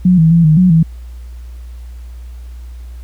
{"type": "tone with pitch steps", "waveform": "sine", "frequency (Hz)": [181.6, 161.4, 167.9, 155.2, 182.7, 162.6], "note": ["F#3", "E3", "E3", "D#3", "F#3", "E3"], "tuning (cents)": [-32, -36, 32, -4, -22, -23], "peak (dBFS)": -5, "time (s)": [0.05, 0.83], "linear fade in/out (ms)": 5, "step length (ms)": 130, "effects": ["added 60 Hz sine -27 dBFS peak until 3.03 s", "pink hiss -50 dBFS RMS until 3.03 s"]}